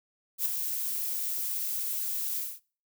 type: noise with ADSR envelope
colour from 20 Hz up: violet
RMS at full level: -26 dBFS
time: 0.38-2.6 s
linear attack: 74 ms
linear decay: 11 ms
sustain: -6 dB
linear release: 220 ms
effects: noise-tail reverb RT60 0.4 s tail -23 dB re dry